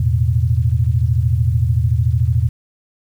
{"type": "chord", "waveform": "sine", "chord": "E suspended fourth", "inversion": "none", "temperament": "equal", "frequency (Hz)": [82.41, 110, 123.47], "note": ["E2", "A2", "B2"], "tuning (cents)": [0, 0, 0], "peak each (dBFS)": -17, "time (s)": [0, 2.49], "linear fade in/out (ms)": 5, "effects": ["8-bit"]}